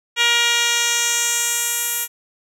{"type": "tone with band-pass filter sweep", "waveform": "10% pulse", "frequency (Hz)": 473.2, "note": "A#4", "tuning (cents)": 26, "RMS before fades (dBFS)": -19, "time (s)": [0.16, 2.08], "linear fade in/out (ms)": 50, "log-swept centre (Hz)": [3400, 12000], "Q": 1.4, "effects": []}